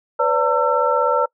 sine tone cluster, 499.9 / 576 / 910 / 1341 Hz, B4 / D5 / A#5 / E6, +21 / -34 / -42 / +29 cents, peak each -20 dBFS, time 0.19-1.26 s, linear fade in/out 10 ms, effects noise-tail reverb RT60 0.1 s tail -24 dB re dry

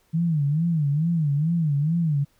sine tone with vibrato, 155.56 Hz, D#3, in tune, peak -19 dBFS, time 0.13-2.25 s, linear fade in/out 20 ms, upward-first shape sine, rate 2.3 Hz, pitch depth 170 cents each way, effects pink hiss -64 dBFS RMS until 2.39 s

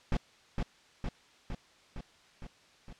brown noise with echo, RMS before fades -28 dBFS, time 0.12-0.17 s, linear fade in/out 2 ms, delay 460 ms, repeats 6, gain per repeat -3 dB, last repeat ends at 2.93 s, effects white hiss -61 dBFS RMS until 2.99 s + low-pass 5000 Hz 12 dB/octave

